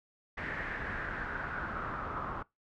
pink noise with low-pass filter sweep, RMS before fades -38 dBFS, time 0.37-2.43 s, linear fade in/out 10 ms, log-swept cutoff 1900 to 1200 Hz, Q 5.3, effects noise-tail reverb RT60 0.2 s tail -23 dB re dry

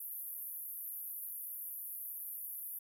pink band-pass noise, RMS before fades -44 dBFS, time 0-2.79 s, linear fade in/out 5 ms, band 11000 to 15000 Hz, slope 96 dB/octave, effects none

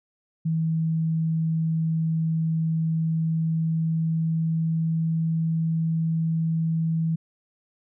sine tone with pitch glide, 161.4 to 162.52 Hz, E3 to E3, -36 to -24 cents, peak -21 dBFS, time 0.45-7.16 s, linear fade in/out 10 ms, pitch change +12 cents, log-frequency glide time 2.81-5.2 s, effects none

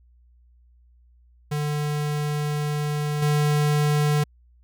square tone with level steps, 148.5 Hz, D3, 20 cents sharp, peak -24 / -19 dBFS, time 1.51-4.24 s, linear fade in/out 10 ms, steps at 3.22 s, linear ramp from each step 5 ms, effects added 60 Hz sine -53 dBFS peak until 4.63 s

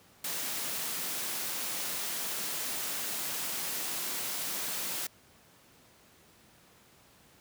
white high-pass noise, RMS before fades -35 dBFS, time 0.24-5.07 s, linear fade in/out 5 ms, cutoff 130 Hz, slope 48 dB/octave, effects pink hiss -60 dBFS RMS until 7.4 s + high-pass 80 Hz 12 dB/octave

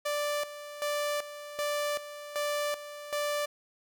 sawtooth tone with tremolo, 587.3 Hz, D5, in tune, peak -25 dBFS, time 0.05-3.46 s, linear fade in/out 10 ms, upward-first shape square, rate 1.3 Hz, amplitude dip 75%, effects none

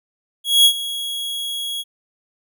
45% pulse tone with ADSR envelope, 3322 Hz, G#7, in tune, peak -7 dBFS, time 0.44-1.84 s, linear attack 210 ms, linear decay 77 ms, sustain -16 dB, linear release 38 ms, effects none

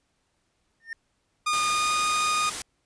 triangle tone with exponential growth, 1818 Hz, A#6, 44 cents flat, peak -27 dBFS, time 0.8-0.93 s, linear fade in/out 2 ms, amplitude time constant 28 ms
sawtooth tone with pitch glide, 1221 to 1231.6 Hz, D#6 to D#6, -33 to -18 cents, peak -19 dBFS, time 1.46-2.5 s, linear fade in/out 10 ms, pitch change +15 cents, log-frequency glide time 1.68-1.95 s
white noise, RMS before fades -32 dBFS, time 1.53-2.62 s, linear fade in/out 2 ms
effects pink hiss -72 dBFS RMS until 2.85 s + resampled to 22050 Hz

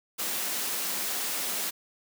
white high-pass noise, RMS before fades -31 dBFS, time 0.18-1.71 s, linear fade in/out 20 ms, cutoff 170 Hz, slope 96 dB/octave, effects none

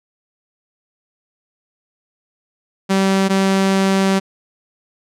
sawtooth tone pair in turn, 193.1 / 193.1 Hz, G3 / G3, -26 / -26 cents, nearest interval unison, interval 0 cents, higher neither, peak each -9 dBFS, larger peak neither, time 2.89-3.29 / 3.29-4.2 s, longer second, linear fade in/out 20 ms, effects low-pass 9000 Hz 12 dB/octave

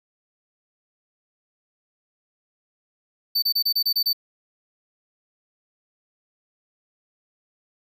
square tone bursts, 4555 Hz, C#8, 46 cents sharp, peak -19 dBFS, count 8, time 3.35-4.131 s, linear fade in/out 10 ms, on 74 ms, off 27 ms, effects none

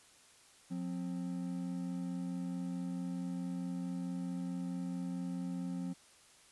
triangle tone pair together, 178.72 / 263.3 Hz, F3 / C4, +40 / +11 cents, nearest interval perfect fifth, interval 671 cents, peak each -36 / -39 dBFS, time 0.7-5.94 s, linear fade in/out 20 ms, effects white hiss -62 dBFS RMS until 6.51 s + resampled to 24000 Hz

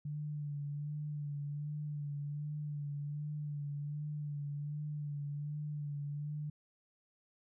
sine tone with vibrato, 146.83 Hz, D3, in tune, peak -37 dBFS, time 0.05-6.5 s, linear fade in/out 5 ms, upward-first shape sine, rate 1.3 Hz, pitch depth 34 cents each way, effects none

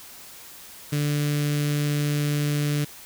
sawtooth tone with notch filter, 146.83 Hz, D3, in tune, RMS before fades -24 dBFS, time 0.92-2.85 s, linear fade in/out 10 ms, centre 860 Hz, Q 0.56, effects white hiss -44 dBFS RMS until 3.05 s

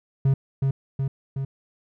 triangle tone with echo, 135.6 Hz, C#3, 38 cents flat, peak -14 dBFS, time 0.25-0.34 s, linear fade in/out 5 ms, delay 370 ms, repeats 3, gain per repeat -3 dB, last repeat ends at 1.45 s, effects none

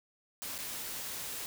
white noise with dropouts, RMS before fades -40 dBFS, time 0.42-1.46 s, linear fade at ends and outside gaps 0 ms, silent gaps 0.58-0.587 s, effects none

